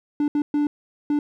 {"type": "tone bursts at uneven times", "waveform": "triangle", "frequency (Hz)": 293.7, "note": "D4", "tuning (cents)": 0, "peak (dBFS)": -16, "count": 4, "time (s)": [[0.2, 0.28], [0.35, 0.42], [0.54, 0.67], [1.1, 1.19]], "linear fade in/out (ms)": 2, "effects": []}